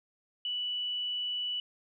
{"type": "tone", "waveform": "sine", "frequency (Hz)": 2960, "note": "F#7", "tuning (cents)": 0, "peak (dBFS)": -31, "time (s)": [0.45, 1.6], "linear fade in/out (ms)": 2, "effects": []}